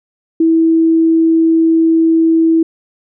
sine tone, 326.1 Hz, E4, 19 cents flat, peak -7 dBFS, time 0.4-2.63 s, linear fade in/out 5 ms, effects none

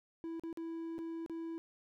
triangle tone with dropouts, 329.6 Hz, E4, in tune, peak -37 dBFS, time 0.24-1.58 s, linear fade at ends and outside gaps 0 ms, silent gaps 0.396-0.436 / 0.528-0.573 / 0.982-0.989 / 1.262-1.297 s, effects none

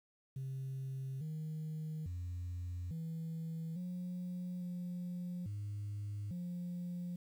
sine tone with pitch steps, 133.4 / 156.2 / 88.5 / 163 / 179.7 / 177.6 / 102.7 / 176.5 Hz, C3 / D#3 / F2 / E3 / F3 / F3 / G#2 / F3, +34 / +7 / +23 / -19 / +50 / +29 / -19 / +19 cents, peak -37 dBFS, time 0.36-7.16 s, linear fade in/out 5 ms, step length 850 ms, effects tanh soft clip ceiling -37 dBFS + 11-bit

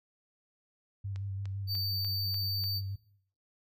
sine tone with vibrato, 98 Hz, G2, in tune, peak -34 dBFS, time 1.04-2.96 s, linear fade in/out 10 ms, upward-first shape square, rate 5.9 Hz, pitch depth 21 cents each way
click train, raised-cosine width 0.2 ms, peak -32 dBFS, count 6, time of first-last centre 1.16-2.639 s, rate 3.38 Hz
square tone, 4595 Hz, D8, 39 cents flat, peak -32 dBFS, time 1.67-2.82 s, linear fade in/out 50 ms
effects noise-tail reverb RT60 0.6 s tail -18 dB re dry

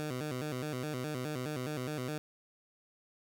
15% pulse tone with vibrato, 138.59 Hz, C#3, in tune, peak -29 dBFS, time 0-2.18 s, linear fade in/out 0 ms, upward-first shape square, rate 4.8 Hz, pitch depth 160 cents each way, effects none

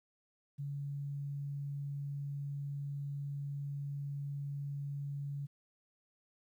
sine tone, 141.8 Hz, C#3, 40 cents sharp, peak -37 dBFS, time 0.58-5.47 s, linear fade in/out 20 ms, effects 12-bit

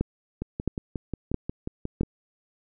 two click trains, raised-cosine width 3 ms, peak -17 / -11 dBFS, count 10 / 4, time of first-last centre 0.42-2.033 / 0.01-2.01 s, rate 5.58 / 1.5 Hz, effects none

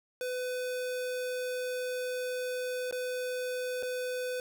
square tone with dropouts, 502 Hz, B4, 28 cents sharp, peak -33 dBFS, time 0.21-4.4 s, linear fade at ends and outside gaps 1 ms, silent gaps 2.911-2.925 / 3.826-3.831 s, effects none

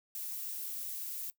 violet noise, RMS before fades -40 dBFS, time 0.15-1.3 s, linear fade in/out 0 ms, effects noise-tail reverb RT60 0.1 s tail -18 dB re dry

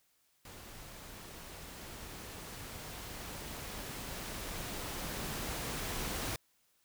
pink noise with level ramp, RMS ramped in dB -51 to -37 dBFS, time 0.45-6.36 s, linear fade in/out 2 ms, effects white hiss -73 dBFS RMS until 6.84 s

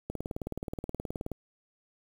click train, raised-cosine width 2 ms, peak -21 dBFS, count 24, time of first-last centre 0.1-1.317 s, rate 18.9 Hz, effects 8-bit

